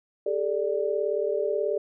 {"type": "chord", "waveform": "sine", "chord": "G suspended second", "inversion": "none", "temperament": "equal with one note detuned", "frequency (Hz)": [401.6, 440, 587.3], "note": ["G4", "A4", "D5"], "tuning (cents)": [42, 0, 0], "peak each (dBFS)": -28, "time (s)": [0.26, 1.78], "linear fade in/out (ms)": 5, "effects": []}